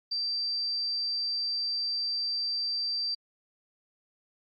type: tone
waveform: sine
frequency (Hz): 4685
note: D8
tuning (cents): -5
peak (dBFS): -28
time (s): 0.11-3.15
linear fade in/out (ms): 10
effects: Opus 48 kbps